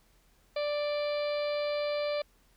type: harmonic tone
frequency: 588 Hz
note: D5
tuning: 2 cents sharp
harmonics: 1 / 2 / 3 / 4 / 5 / 6 / 7 / 8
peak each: -29 / -42 / -48 / -42 / -50 / -47 / -45 / -48 dBFS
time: 0.56-2.22 s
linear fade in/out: 5 ms
effects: added 41 Hz sine -65 dBFS peak until 2.56 s + pink hiss -67 dBFS RMS until 2.56 s